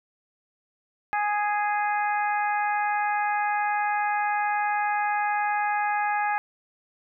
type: harmonic tone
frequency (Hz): 415.3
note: G#4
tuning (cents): 0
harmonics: 2 / 3 / 4 / 5 / 6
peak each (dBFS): -24 / -33 / -30 / -35 / -38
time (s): 1.13-6.38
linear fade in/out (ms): 0
effects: none